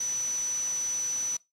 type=tone in noise; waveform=sine; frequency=5960 Hz; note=F#8; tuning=12 cents sharp; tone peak=-27 dBFS; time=0-1.37 s; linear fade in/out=5 ms; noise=white; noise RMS=-41 dBFS; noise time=0-1.37 s; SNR=+11 dB; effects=noise-tail reverb RT60 0.2 s tail -20 dB re dry + low-pass 9000 Hz 12 dB/octave